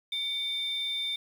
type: tone pair together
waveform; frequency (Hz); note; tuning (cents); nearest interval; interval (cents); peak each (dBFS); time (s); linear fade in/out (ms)
sine; 2261 / 3589; C#7 / A7; +34 / +34; minor sixth; 800; -37 / -28; 0.12-1.16; 5
effects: tanh soft clip ceiling -26 dBFS + 9-bit